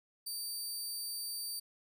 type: tone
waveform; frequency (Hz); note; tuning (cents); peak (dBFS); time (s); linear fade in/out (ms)
20% pulse; 4635; D8; -24; -32; 0.26-1.6; 10
effects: none